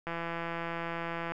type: click train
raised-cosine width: 0.5 ms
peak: -21 dBFS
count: 211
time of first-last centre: 0.07-1.32 s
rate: 168 Hz
effects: none